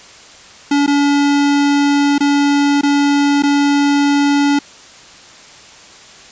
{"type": "tone with dropouts", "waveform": "square", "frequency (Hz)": 285.4, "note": "D4", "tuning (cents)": -49, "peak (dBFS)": -11, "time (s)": [0.71, 4.59], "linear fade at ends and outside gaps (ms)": 5, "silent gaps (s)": [[0.864, 0.876], [2.182, 2.205], [2.812, 2.832], [3.424, 3.434]], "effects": ["white hiss -39 dBFS RMS until 6.31 s", "resampled to 16000 Hz"]}